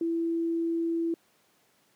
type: tone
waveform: sine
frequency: 332.9 Hz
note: E4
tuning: 17 cents sharp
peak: -25 dBFS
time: 0.01-1.14 s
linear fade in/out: 2 ms
effects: pink hiss -66 dBFS RMS until 1.95 s + high-pass 200 Hz 12 dB/octave